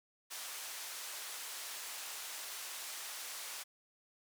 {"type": "band-pass noise", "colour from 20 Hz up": "white", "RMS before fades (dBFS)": -45, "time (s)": [0.3, 3.64], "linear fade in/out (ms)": 20, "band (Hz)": [650, 11000], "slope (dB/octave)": 12, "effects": []}